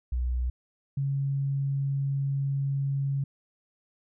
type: tone pair in turn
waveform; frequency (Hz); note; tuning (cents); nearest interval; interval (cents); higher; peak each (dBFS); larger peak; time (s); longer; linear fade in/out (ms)
sine; 61.74 / 138.27; B1 / C#3; 0 / -4; octave + major second; 1396; second; -25; neither; 0.12-0.5 / 0.97-3.24; second; 5
effects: none